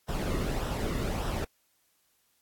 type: noise with flanger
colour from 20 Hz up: brown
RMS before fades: -31 dBFS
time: 0.08-1.45 s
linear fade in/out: 10 ms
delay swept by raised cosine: 0.44 to 1.29 ms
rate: 1.7 Hz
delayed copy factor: -0.55
effects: white hiss -71 dBFS RMS until 2.41 s + AAC 64 kbps